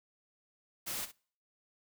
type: noise with echo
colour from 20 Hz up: white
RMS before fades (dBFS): -38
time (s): 0.86-1.06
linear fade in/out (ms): 20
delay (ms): 62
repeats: 1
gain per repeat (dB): -13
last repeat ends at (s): 1.122
effects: noise-tail reverb RT60 0.5 s tail -26 dB re dry